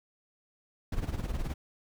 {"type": "noise with tremolo", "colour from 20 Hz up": "brown", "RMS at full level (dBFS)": -30, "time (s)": [0.92, 1.54], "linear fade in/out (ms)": 5, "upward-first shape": "sine", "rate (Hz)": 19, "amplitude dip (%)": 70, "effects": []}